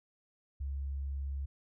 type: tone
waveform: sine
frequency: 69 Hz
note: C#2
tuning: 7 cents flat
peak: -34 dBFS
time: 0.6-1.46 s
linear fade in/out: 10 ms
effects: none